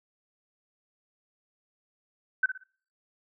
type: tone with echo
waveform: sine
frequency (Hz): 1527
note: G6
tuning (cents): -46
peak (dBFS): -19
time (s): 2.43-2.46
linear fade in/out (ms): 5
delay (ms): 59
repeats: 3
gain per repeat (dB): -10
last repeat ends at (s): 2.637
effects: noise-tail reverb RT60 0.5 s tail -25 dB re dry